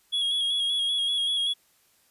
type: tone with vibrato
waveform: triangle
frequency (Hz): 3322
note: G#7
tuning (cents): 0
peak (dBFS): -22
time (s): 0.12-1.54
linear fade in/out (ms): 20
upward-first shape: square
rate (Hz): 5.2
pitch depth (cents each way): 27
effects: white hiss -64 dBFS RMS until 2.1 s + resampled to 32000 Hz